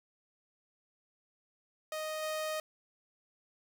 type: tone with level steps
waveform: sawtooth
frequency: 622.3 Hz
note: D#5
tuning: in tune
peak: -32 / -30 dBFS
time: 1.92-2.6 s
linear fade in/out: 2 ms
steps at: 2.22 s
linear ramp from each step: 10 ms
effects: none